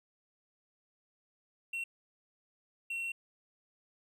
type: tone bursts at uneven times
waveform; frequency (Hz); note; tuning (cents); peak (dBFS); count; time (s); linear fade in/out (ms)
triangle; 2724; F7; -44; -33; 2; 1.73-1.84 / 2.9-3.12; 5
effects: none